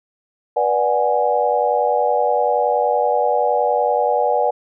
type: chord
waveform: sine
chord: G# half-diminished seventh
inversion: first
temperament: equal with one note detuned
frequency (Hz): 488.2 / 587.3 / 740 / 830.6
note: B4 / D5 / F#5 / G#5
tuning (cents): -20 / 0 / 0 / 0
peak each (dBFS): -20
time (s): 0.56-4.51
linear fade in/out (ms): 10
effects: none